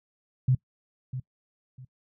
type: tone with echo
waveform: sine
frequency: 128.9 Hz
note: C3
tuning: 26 cents flat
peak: -18 dBFS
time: 0.48-0.55 s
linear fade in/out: 5 ms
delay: 650 ms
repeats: 2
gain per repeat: -12 dB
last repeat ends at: 1.85 s
effects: noise-tail reverb RT60 0.1 s tail -22 dB re dry